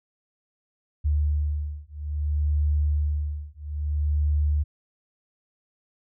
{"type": "beating tone pair", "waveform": "sine", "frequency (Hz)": [74, 74.6], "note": ["D2", "D2"], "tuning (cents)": [14, 28], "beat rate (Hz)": 0.6, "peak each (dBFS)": -25, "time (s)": [1.04, 4.64], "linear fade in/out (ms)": 20, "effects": []}